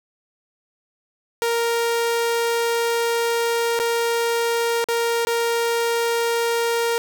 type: tone with dropouts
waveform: sawtooth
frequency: 466.2 Hz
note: A#4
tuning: in tune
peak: -15 dBFS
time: 1.42-6.98 s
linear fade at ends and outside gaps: 0 ms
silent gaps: 3.791-3.799 / 4.842-4.886 / 5.25-5.271 s
effects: none